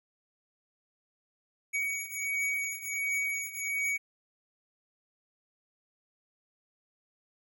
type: beating tone pair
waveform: square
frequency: 2252 / 2253.4 Hz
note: C#7 / C#7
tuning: +27 / +28 cents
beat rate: 1.4 Hz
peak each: -36 / -33 dBFS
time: 1.73-3.98 s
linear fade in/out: 20 ms
effects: none